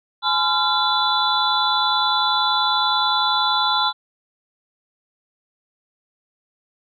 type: tone cluster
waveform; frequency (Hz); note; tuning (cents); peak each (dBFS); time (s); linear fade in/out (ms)
sine; 849 / 1020 / 1380 / 3480 / 3970; G#5 / C6 / F6 / A7 / B7; +38 / -44 / -21 / -20 / +8; -23; 0.22-3.93; 50
effects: none